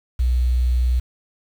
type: tone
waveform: sine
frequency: 61.74 Hz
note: B1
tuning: in tune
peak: -15 dBFS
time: 0.19-1 s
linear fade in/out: 10 ms
effects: 7-bit